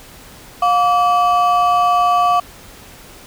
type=ring-modulated tone; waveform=triangle; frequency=932.3 Hz; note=A#5; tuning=in tune; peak=-6 dBFS; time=0.62-2.4 s; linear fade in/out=5 ms; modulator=221 Hz; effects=pink hiss -40 dBFS RMS until 3.26 s